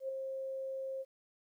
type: tone with ADSR envelope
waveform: sine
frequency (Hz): 533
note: C5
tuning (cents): +32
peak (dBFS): -33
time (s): 0-1.05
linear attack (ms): 88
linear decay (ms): 6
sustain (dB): -4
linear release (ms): 40
effects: 12-bit